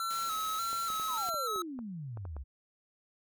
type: tone with vibrato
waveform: square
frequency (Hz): 1318.5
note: E6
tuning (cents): 0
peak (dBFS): -33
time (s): 0-1.62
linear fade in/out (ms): 2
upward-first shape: square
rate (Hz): 1.7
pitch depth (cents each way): 41
type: noise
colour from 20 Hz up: white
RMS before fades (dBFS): -45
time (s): 0.1-1.3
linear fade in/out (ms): 5
type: clicks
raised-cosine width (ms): 1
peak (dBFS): -33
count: 10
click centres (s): 0.73 / 0.902 / 0.998 / 1.288 / 1.343 / 1.56 / 1.79 / 2.173 / 2.253 / 2.366
type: exponential sweep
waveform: sine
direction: down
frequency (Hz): 1107 to 61.74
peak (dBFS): -38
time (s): 1.07-2.44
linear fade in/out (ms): 20
effects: none